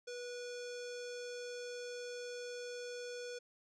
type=tone with low-pass filter; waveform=square; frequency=488 Hz; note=B4; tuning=21 cents flat; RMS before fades=-45 dBFS; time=0.07-3.39 s; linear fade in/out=10 ms; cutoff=6000 Hz; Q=2.7; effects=none